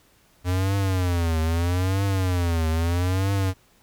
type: tone with vibrato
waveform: square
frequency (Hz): 88.9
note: F2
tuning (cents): +31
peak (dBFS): -21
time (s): 0.44-3.54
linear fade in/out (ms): 50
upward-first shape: triangle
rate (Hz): 0.78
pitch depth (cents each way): 200
effects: pink hiss -59 dBFS RMS until 3.82 s